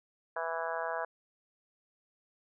harmonic tone, 164.81 Hz, E3, in tune, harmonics 3 / 4 / 5 / 6 / 7 / 8 / 9 / 10, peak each -41 / -37 / -42 / -39 / -44 / -45 / -43 / -42 dBFS, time 0.36-1.05 s, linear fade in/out 5 ms, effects none

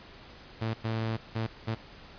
sawtooth tone bursts at uneven times, 112.5 Hz, A2, 39 cents sharp, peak -25 dBFS, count 4, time 0.61-0.74 / 0.84-1.17 / 1.35-1.47 / 1.67-1.75 s, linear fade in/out 10 ms, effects pink hiss -50 dBFS RMS until 2.18 s + resampled to 11025 Hz

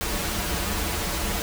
pink noise with comb filter, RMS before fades -27 dBFS, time 0.01-1.42 s, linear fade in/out 0 ms, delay 7.7 ms, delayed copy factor -0.75, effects none

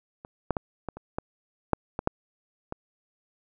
clicks, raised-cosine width 1 ms, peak -27 / -10 / -14 / -18 / -26 / -15 / -6 / -15 / -8 / -19 dBFS, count 10, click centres 0.249 / 0.507 / 0.568 / 0.887 / 0.97 / 1.185 / 1.733 / 1.991 / 2.074 / 2.724 s, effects none

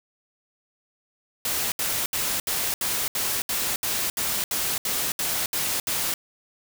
white noise bursts, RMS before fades -26 dBFS, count 14, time 1.45-6.14 s, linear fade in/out 2 ms, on 270 ms, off 70 ms, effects none

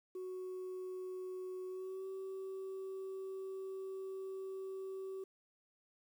sine tone with pitch glide, 370 to 382.8 Hz, F#4 to G4, 0 to -41 cents, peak -39 dBFS, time 0.15-5.24 s, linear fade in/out 5 ms, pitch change +59 cents, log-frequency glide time 1.67-2.07 s, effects tanh soft clip ceiling -40 dBFS + 11-bit

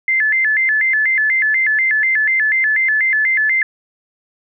sine tone with vibrato, 1900 Hz, A#6, 33 cents sharp, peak -12 dBFS, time 0.08-3.63 s, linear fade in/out 2 ms, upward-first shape square, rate 4.1 Hz, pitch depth 160 cents each way, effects none

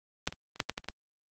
clicks, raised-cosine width 0.2 ms, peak -9 / -23 / -29 / -9 / -13 / -15 / -29 / -16 dBFS, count 8, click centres 0.275 / 0.325 / 0.56 / 0.602 / 0.696 / 0.779 / 0.844 / 0.886 s, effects high-pass 80 Hz 12 dB/octave + Opus 32 kbps

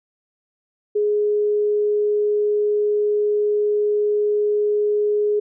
sine tone, 417.4 Hz, G#4, 9 cents sharp, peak -16 dBFS, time 0.95-5.4 s, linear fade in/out 10 ms, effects none

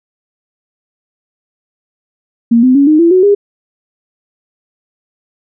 sine tone with pitch steps, 233.1 / 255.7 / 280.4 / 307.6 / 337.4 / 370 / 405.9 Hz, A#3 / C4 / C#4 / D#4 / E4 / F#4 / G#4, 0 / -40 / +20 / -20 / +40 / 0 / -40 cents, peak -4 dBFS, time 2.51-3.35 s, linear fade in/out 10 ms, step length 120 ms, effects none

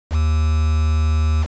triangle tone with quantisation, 77.78 Hz, D#2, in tune, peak -12 dBFS, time 0.1-1.47 s, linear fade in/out 50 ms, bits 5, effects resampled to 16000 Hz

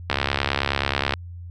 click train, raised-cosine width 0.3 ms, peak -4 dBFS, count 73, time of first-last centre 0.1-1.137 s, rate 69.4 Hz, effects added 87 Hz sine -34 dBFS peak until 1.5 s

